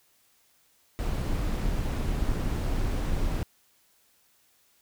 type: noise with amplitude modulation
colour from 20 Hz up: brown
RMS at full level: -26 dBFS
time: 0.99-3.43 s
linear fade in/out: 0 ms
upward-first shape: sine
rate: 254 Hz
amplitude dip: 35%
effects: white hiss -65 dBFS RMS until 4.81 s